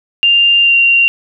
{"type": "tone with pitch glide", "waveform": "sine", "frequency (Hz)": [2794, 2764], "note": ["F7", "F7"], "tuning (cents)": [0, -19], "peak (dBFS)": -6, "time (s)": [0.23, 1.08], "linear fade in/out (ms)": 0, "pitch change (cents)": -19, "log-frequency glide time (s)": [0.61, 0.75], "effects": []}